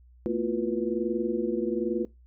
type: tone cluster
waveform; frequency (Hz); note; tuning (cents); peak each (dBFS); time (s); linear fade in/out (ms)
sine; 224.5 / 245.6 / 335.4 / 356.5 / 487.6; A3 / B3 / E4 / F4 / B4; +35 / -9 / +30 / +36 / -22; -31 / -37 / -32 / -29 / -33; 0.26-2.05; 0
effects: noise-tail reverb RT60 0.2 s tail -21 dB re dry + added 61 Hz sine -52 dBFS peak until 2.26 s